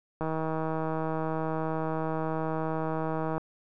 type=click train; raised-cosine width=1 ms; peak=-18 dBFS; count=505; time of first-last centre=0.21-3.38 s; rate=159 Hz; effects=none